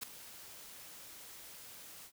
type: noise with ADSR envelope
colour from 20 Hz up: white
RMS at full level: -37 dBFS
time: 0.01-2.12 s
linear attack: 22 ms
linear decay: 4 ms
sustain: -15 dB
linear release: 73 ms
effects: none